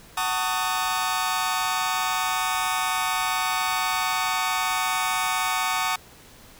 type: chord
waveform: sawtooth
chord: D# half-diminished seventh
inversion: first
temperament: just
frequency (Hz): 746.7 / 896 / 1120.1 / 1244.5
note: F#5 / A5 / C#6 / D#6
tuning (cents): +16 / +31 / +18 / 0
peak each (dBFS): -25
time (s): 0.17-5.96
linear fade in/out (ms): 5
effects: pink hiss -49 dBFS RMS until 6.59 s